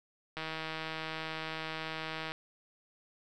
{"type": "click train", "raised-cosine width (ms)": 0.3, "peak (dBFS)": -22, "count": 311, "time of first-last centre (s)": [0.37, 2.32], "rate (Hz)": 159, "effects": []}